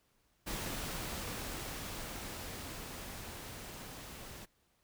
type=noise with level ramp; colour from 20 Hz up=pink; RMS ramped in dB=-39 to -49 dBFS; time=0.46-4.46 s; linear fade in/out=20 ms; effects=pink hiss -74 dBFS RMS until 4.83 s